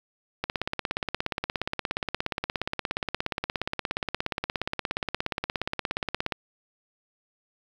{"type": "click train", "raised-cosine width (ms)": 0.3, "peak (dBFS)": -11, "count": 101, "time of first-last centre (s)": [0.44, 6.322], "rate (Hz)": 17, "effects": ["7-bit"]}